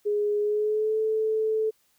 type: tone with pitch glide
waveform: sine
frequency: 415.3 to 437.2 Hz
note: G#4 to A4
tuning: 0 to -11 cents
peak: -22 dBFS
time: 0.05-1.71 s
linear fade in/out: 20 ms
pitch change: +89 cents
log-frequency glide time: 0.4-0.98 s
effects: white hiss -67 dBFS RMS until 1.98 s